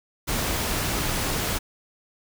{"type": "noise", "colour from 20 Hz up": "pink", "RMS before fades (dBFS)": -26, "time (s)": [0.27, 1.59], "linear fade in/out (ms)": 20, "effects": []}